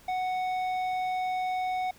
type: tone with tanh clipping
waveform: triangle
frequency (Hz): 740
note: F#5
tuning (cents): 0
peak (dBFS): -29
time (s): 0.08-1.91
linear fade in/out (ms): 5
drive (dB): 14
effects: pink hiss -56 dBFS RMS until 1.98 s